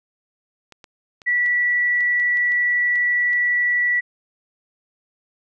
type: clicks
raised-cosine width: 0.2 ms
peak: -25 dBFS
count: 10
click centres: 0.723 / 0.842 / 1.218 / 1.462 / 2.007 / 2.199 / 2.372 / 2.52 / 2.957 / 3.332 s
type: tone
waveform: sine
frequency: 1952 Hz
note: B6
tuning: 21 cents flat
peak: -16 dBFS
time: 1.26-4.01 s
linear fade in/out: 20 ms
effects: none